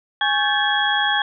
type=tone cluster; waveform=sine; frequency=828 / 1108 / 1565 / 1724 / 3316 Hz; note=G#5 / C#6 / G6 / A6 / G#7; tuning=-5 / -1 / -3 / -36 / -3 cents; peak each=-22 / -29 / -24 / -22 / -22 dBFS; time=0.21-1.22 s; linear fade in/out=2 ms; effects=none